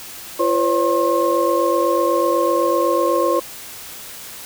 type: tone cluster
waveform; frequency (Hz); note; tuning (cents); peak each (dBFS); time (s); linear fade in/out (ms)
sine; 342.3 / 509 / 557 / 1070; F4 / C5 / C#5 / C6; -35 / -48 / +8 / +38; -20; 0.39-3.4; 10
effects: white hiss -35 dBFS RMS until 4.45 s